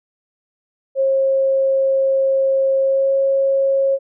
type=tone with pitch glide; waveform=sine; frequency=538 to 543.6 Hz; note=C5 to C#5; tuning=+48 to -34 cents; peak=-13 dBFS; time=0.95-3.99 s; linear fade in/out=50 ms; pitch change=+18 cents; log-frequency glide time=2.8-3.13 s; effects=none